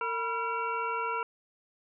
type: harmonic tone with a mistuned harmonic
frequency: 456.4 Hz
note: A#4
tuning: 37 cents flat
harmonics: 1 / 2 / 3 / 5 / 6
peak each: -37 / -33 / -33 / -42 / -42 dBFS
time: 0.01-1.23 s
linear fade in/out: 2 ms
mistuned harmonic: 2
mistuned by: +110 cents
effects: none